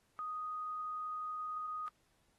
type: tone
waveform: sine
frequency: 1244.5 Hz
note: D#6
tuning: in tune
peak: -38 dBFS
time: 0.19-1.88 s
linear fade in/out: 0 ms
effects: pink hiss -75 dBFS RMS until 2.38 s + AAC 32 kbps